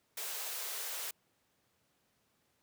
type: high-pass noise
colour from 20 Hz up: white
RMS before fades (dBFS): -40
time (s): 0.17-1.11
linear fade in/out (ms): 5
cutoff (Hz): 390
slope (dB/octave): 96
effects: pink hiss -75 dBFS RMS until 2.62 s + high-pass 100 Hz 12 dB/octave